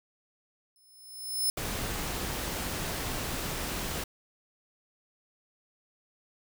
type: tone with exponential growth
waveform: 10% pulse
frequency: 5240 Hz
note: E8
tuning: 11 cents flat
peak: -18 dBFS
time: 0.76-1.5 s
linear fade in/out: 1 ms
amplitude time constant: 160 ms
type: noise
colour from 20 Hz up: pink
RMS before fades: -34 dBFS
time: 1.57-4.04 s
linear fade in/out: 5 ms
effects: none